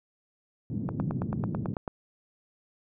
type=band-pass noise; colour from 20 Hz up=white; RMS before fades=-32 dBFS; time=0.7-1.74 s; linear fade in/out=0 ms; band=100 to 230 Hz; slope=24 dB/octave
type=click train; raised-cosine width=1 ms; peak=-18 dBFS; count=10; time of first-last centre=0.89-1.878 s; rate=9.11 Hz
effects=none